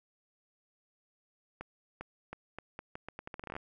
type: accelerating click train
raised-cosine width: 0.5 ms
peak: -26 dBFS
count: 18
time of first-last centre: 1.61-3.565 s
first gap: 400 ms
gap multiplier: 0.8
effects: none

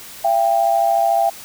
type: tone pair together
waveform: sine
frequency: 679 / 792.7 Hz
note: F5 / G5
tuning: -49 / +19 cents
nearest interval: minor third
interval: 268 cents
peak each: -16 dBFS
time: 0.24-1.3 s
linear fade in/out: 10 ms
effects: white hiss -37 dBFS RMS until 1.44 s

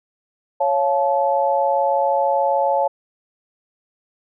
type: chord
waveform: sine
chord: Db augmented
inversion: none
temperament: just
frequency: 554.4 / 693 / 866.2 Hz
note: Db5 / F5 / A5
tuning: 0 / -14 / -27 cents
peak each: -19 / -22 / -19 dBFS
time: 0.6-2.88 s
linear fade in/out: 10 ms
effects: none

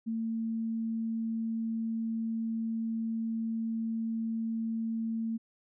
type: tone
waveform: sine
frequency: 225.6 Hz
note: A3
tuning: 44 cents sharp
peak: -30 dBFS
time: 0.06-5.38 s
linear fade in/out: 20 ms
effects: none

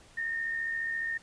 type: tone with amplitude modulation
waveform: sine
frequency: 1830 Hz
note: A#6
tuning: 32 cents flat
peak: -28 dBFS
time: 0.17-1.18 s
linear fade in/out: 10 ms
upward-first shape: sine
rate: 74.5 Hz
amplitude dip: 45%
effects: pink hiss -57 dBFS RMS until 1.22 s + resampled to 22050 Hz

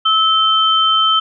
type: tone pair together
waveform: sine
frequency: 1300 / 3098 Hz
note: E6 / G7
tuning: -24 / -21 cents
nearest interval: octave + minor third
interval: 1503 cents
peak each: -13 dBFS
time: 0.05-1.2 s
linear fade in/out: 10 ms
effects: none

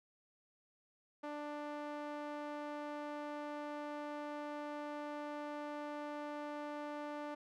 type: tone with band-pass filter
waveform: sawtooth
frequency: 295.1 Hz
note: D4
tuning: 8 cents sharp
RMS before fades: -44 dBFS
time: 1.23-7.35 s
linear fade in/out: 10 ms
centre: 790 Hz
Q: 0.94
effects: none

